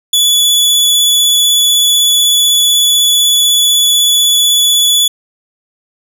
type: tone with vibrato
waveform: sawtooth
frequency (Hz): 3430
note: A7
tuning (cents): -45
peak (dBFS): -4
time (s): 0.13-5.08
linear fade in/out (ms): 5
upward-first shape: triangle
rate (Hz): 16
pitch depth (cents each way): 18
effects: none